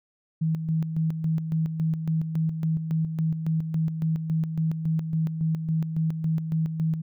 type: tone with tremolo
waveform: sine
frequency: 160.3 Hz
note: E3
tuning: 48 cents flat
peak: -21 dBFS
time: 0.41-7.02 s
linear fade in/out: 10 ms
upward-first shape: square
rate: 3.6 Hz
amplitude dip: 55%
effects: none